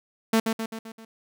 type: tone with echo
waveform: sawtooth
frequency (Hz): 223.9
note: A3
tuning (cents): +30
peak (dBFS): -14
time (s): 0.33-0.4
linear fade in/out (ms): 5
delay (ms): 130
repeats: 5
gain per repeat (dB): -5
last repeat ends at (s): 1.05
effects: none